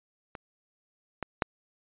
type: clicks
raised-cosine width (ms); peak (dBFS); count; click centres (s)
0.5; -24 / -17 / -9; 3; 0.352 / 1.227 / 1.422
effects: resampled to 8000 Hz